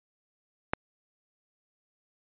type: click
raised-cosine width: 0.5 ms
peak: -10 dBFS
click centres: 0.735 s
effects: resampled to 8000 Hz